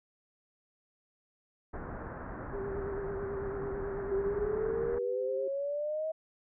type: low-pass noise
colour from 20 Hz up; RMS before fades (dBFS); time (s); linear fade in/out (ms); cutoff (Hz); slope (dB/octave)
pink; -41; 1.73-4.99; 10; 1700; 48
type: tone with vibrato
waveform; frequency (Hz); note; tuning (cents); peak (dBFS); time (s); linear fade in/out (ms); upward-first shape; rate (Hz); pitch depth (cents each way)
sine; 395.8; G4; +17; -35; 2.53-5.48; 5; sine; 9.1; 40
type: exponential sweep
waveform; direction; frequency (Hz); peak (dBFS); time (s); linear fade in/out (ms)
sine; up; 384.9 to 640; -31; 4.11-6.12; 10
effects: none